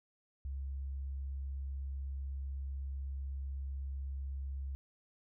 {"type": "tone", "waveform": "sine", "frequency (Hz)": 68, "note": "C#2", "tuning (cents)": -33, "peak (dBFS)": -37, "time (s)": [0.45, 4.75], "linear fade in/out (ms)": 0, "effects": []}